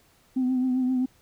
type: tone with vibrato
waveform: sine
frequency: 255.6 Hz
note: C4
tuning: 40 cents flat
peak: -20 dBFS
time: 0.36-1.06 s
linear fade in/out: 10 ms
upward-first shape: triangle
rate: 7.6 Hz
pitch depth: 43 cents each way
effects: tanh soft clip ceiling -18 dBFS + pink hiss -61 dBFS RMS until 1.21 s